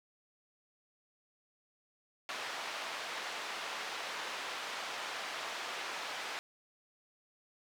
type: band-pass noise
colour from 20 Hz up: pink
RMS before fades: -41 dBFS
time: 2.29-6.39 s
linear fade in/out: 0 ms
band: 760 to 4300 Hz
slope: 12 dB/octave
effects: none